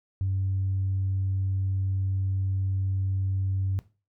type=tone; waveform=sine; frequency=95.9 Hz; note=G2; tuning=37 cents flat; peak=-23 dBFS; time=0.21-3.79 s; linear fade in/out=0 ms; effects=noise-tail reverb RT60 0.3 s tail -17 dB re dry + tanh soft clip ceiling -20 dBFS